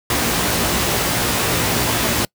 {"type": "noise with comb filter", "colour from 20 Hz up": "pink", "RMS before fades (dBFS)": -18, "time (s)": [0.1, 2.25], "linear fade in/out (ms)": 2, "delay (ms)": 17, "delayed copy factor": 0.65, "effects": ["noise-tail reverb RT60 0.1 s tail -26 dB re dry", "high-pass 80 Hz 12 dB/octave"]}